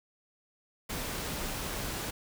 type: noise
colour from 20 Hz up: pink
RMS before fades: -36 dBFS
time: 0.89-2.11 s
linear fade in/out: 10 ms
effects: none